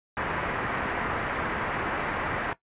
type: low-pass noise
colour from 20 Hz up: white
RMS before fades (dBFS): -30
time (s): 0.17-2.53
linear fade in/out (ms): 0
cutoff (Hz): 1900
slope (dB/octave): 24
effects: noise-tail reverb RT60 0.1 s tail -17 dB re dry + resampled to 8000 Hz